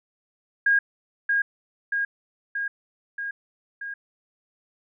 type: tone with echo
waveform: sine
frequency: 1629 Hz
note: G#6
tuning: 34 cents flat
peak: -16 dBFS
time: 0.66-0.79 s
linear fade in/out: 5 ms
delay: 630 ms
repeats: 5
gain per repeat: -3 dB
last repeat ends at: 3.94 s
effects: none